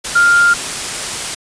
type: tone in noise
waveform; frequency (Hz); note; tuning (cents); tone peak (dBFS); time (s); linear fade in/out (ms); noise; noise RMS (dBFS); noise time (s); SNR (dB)
sine; 1400; F6; +4; -7; 0.15-0.54; 10; white; -21; 0.04-1.35; +11
effects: resampled to 22050 Hz